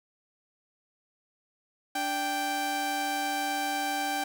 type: tone pair together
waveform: sawtooth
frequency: 293 / 784 Hz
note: D4 / G5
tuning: -4 / 0 cents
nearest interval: octave + perfect fourth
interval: 1704 cents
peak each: -32 / -25 dBFS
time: 1.95-4.24 s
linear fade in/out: 5 ms
effects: none